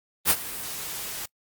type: noise with ADSR envelope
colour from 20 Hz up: white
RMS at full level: -17 dBFS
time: 0.25-1.26 s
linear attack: 54 ms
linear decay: 47 ms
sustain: -17 dB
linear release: 8 ms
effects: noise-tail reverb RT60 0.1 s tail -26 dB re dry + Opus 32 kbps